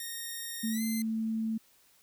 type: tone with pitch glide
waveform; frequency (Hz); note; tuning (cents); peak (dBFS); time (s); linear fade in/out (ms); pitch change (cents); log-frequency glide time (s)
5% pulse; 1852 to 2067; A#6 to C7; -12 to -22; -27; 0-1.02; 2; +190; 0.7-0.82
type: tone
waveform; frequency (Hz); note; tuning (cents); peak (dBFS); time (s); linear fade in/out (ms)
sine; 222.3; A3; +18; -29; 0.63-1.58; 10
effects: white hiss -64 dBFS RMS until 2.02 s